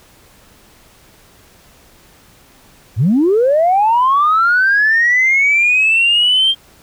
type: linear sweep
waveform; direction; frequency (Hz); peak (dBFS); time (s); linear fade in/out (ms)
sine; up; 87.31 to 3194; -8; 2.96-6.55; 50
effects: tanh soft clip ceiling -5 dBFS + pink hiss -47 dBFS RMS until 6.82 s